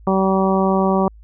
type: harmonic tone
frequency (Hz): 191.4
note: G3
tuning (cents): -41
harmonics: 1 / 2 / 3 / 4 / 5 / 6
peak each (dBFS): -17 / -20 / -22 / -23 / -24 / -25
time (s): 0.07-1.08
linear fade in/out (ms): 2
effects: added 53 Hz sine -40 dBFS peak until 1.23 s